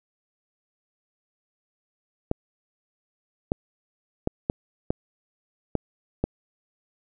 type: clicks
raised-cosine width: 2 ms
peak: -9 dBFS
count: 7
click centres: 2.314 / 3.519 / 4.274 / 4.499 / 4.905 / 5.753 / 6.24 s
effects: none